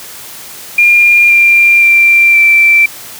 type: tone with pitch steps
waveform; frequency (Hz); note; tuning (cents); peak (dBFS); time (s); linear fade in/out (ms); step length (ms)
sine; 2406 / 2384 / 2362 / 2340; D7 / D7 / D7 / D7; +41 / +25 / +9 / -7; -3; 0.78-2.86; 5; 520
effects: white hiss -29 dBFS RMS until 3.19 s + high-pass 60 Hz 12 dB/octave